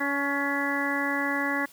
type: harmonic tone with a mistuned harmonic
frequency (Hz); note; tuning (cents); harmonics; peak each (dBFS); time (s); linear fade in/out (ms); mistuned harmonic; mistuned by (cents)
282; C#4; +30; 1 / 2 / 3 / 4 / 5 / 6 / 7; -30 / -35 / -35 / -34 / -38 / -30 / -31; 0-1.66; 10; 4; -21
effects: white hiss -53 dBFS RMS until 1.72 s